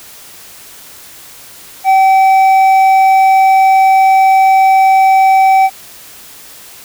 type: tone with hard clipping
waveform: sine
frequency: 768 Hz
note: G5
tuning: 36 cents flat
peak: -6 dBFS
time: 1.84-5.7 s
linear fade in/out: 50 ms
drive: 5 dB
effects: white hiss -35 dBFS RMS until 6.84 s